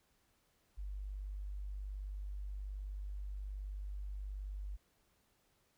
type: tone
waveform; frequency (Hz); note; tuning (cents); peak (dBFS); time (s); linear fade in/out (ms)
sine; 49.38; G1; +13; -40; 0.77-4.77; 20
effects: pink hiss -75 dBFS RMS until 5.77 s